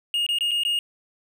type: tone with dropouts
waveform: triangle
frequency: 2850 Hz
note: F7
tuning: 34 cents sharp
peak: -19 dBFS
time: 0.14-0.79 s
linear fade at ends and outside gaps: 1 ms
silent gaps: 0.265-0.289 / 0.386-0.408 / 0.51-0.515 / 0.635-0.65 s
effects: none